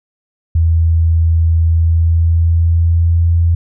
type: tone with pitch glide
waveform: sine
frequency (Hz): 82.2 to 84.27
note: E2 to E2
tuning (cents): -4 to +39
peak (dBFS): -8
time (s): 0.55-3.55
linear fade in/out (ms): 5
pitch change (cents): +43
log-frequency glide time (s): 1.64-3.23
effects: none